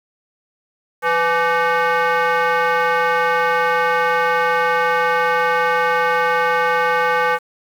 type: tone with frequency modulation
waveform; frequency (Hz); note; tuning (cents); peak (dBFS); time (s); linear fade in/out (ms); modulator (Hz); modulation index
sine; 174.61; F3; 0; -12; 1.02-7.39; 50; 673; 2.5
effects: tanh soft clip ceiling -12 dBFS + 7-bit